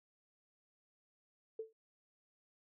sine tone with exponential decay, 443.3 Hz, A4, 13 cents sharp, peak -36 dBFS, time 1.59-1.73 s, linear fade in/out 5 ms, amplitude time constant 30 ms, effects none

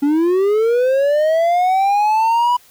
triangle linear sweep, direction up, 277.9 to 987.8 Hz, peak -10 dBFS, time 0.02-2.57 s, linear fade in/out 10 ms, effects white hiss -49 dBFS RMS until 2.7 s

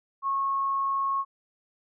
sine tone, 1094 Hz, C#6, 23 cents flat, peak -24 dBFS, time 0.22-1.25 s, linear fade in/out 50 ms, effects none

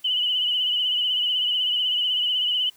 sine tone with vibrato, 2977 Hz, F#7, 10 cents sharp, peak -20 dBFS, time 0.04-2.7 s, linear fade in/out 10 ms, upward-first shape sine, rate 16 Hz, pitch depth 52 cents each way, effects white hiss -56 dBFS RMS until 2.76 s

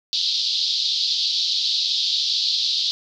white band-pass noise, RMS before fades -22 dBFS, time 0.13-2.91 s, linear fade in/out 0 ms, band 3500 to 4700 Hz, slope 48 dB/octave, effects none

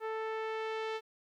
sawtooth tone with low-pass filter sweep, 441 Hz, A4, 4 cents sharp, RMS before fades -37 dBFS, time 0-1.01 s, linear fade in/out 50 ms, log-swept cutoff 1600 to 3500 Hz, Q 1.1, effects 12-bit

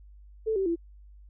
sine tone with pitch steps, 440 / 385.3 / 337.3 Hz, A4 / G4 / E4, 0 / -30 / +40 cents, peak -24 dBFS, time 0.46-0.76 s, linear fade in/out 20 ms, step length 100 ms, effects added 50 Hz sine -48 dBFS peak until 1.29 s

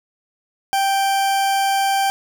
40% pulse tone, 784 Hz, G5, in tune, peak -15 dBFS, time 0.73-2.1 s, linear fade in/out 0 ms, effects none

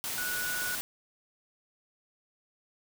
sine tone in noise, 1469 Hz, F#6, 13 cents flat, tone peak -33 dBFS, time 0.18-0.75 s, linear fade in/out 0 ms, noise white, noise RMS -35 dBFS, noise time 0.04-0.81 s, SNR -1 dB, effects none

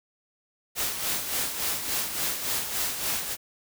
white noise with tremolo, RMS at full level -27 dBFS, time 0.75-3.37 s, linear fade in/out 50 ms, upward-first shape sine, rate 3.5 Hz, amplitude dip 55%, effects none

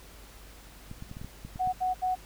clicks, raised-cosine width 5 ms, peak -28 dBFS, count 9, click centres 0.914 / 1.024 / 1.114 / 1.169 / 1.215 / 1.246 / 1.45 / 1.559 / 1.674 s
sine tone bursts, 740 Hz, F#5, in tune, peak -25 dBFS, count 3, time 1.59-2.156 s, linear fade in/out 20 ms, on 140 ms, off 73 ms
effects added 50 Hz sine -51 dBFS peak until 2.25 s + pink hiss -52 dBFS RMS until 2.25 s

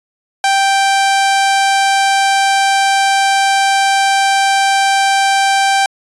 sawtooth tone, 784 Hz, G5, in tune, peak -6 dBFS, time 0.44-5.86 s, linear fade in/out 2 ms, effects resampled to 22050 Hz

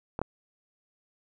clicks, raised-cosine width 1 ms, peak -18 / -14 dBFS, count 2, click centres 0.191 / 0.216 s, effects none

